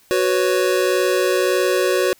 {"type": "chord", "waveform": "square", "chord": "F# suspended fourth", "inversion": "none", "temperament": "just", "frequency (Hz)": [370, 493.3, 555], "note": ["F#4", "B4", "C#5"], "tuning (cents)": [0, -2, 2], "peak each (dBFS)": [-19, -22, -22], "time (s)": [0.11, 2.13], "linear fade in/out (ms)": 0, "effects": ["white hiss -54 dBFS RMS until 2.19 s"]}